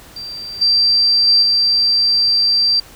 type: tone with level steps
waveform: sine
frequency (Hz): 4699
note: D8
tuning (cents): 0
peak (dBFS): -26 / -10 / -8 / -11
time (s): 0.16-2.8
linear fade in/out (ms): 5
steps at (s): 0.61 / 1.27 / 1.42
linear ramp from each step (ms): 10
effects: pink hiss -41 dBFS RMS until 2.95 s